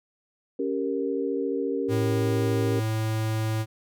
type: chord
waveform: sine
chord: G diminished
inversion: second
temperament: equal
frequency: 277.2 / 392 / 466.2 Hz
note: Db4 / G4 / Bb4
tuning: 0 / 0 / 0 cents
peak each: -29 dBFS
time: 0.59-2.8 s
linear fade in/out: 5 ms
type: tone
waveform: square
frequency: 110 Hz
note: A2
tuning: in tune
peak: -25 dBFS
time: 1.88-3.66 s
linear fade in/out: 50 ms
effects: none